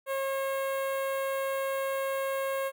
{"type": "tone with notch filter", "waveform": "sawtooth", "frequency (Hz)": 541, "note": "C#5", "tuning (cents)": -42, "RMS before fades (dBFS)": -31, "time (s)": [0.06, 2.72], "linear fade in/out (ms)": 50, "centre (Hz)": 5300, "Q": 0.61, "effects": []}